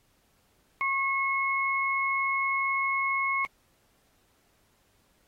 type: tone pair together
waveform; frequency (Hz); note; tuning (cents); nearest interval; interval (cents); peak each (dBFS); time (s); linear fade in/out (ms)
sine; 1089 / 2178; C#6 / C#7; -31 / -31; octave; 1200; -28 / -27; 0.81-3.45; 0
effects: pink hiss -68 dBFS RMS until 5.27 s + AAC 48 kbps